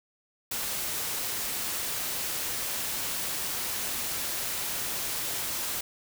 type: noise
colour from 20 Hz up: white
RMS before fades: -32 dBFS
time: 0.51-5.81 s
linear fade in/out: 5 ms
effects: none